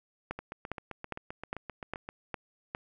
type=two click trains; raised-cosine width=0.5 ms; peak=-19 / -24 dBFS; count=7 / 14; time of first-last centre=0.31-2.749 / 0.39-2.089 s; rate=2.46 / 7.65 Hz; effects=none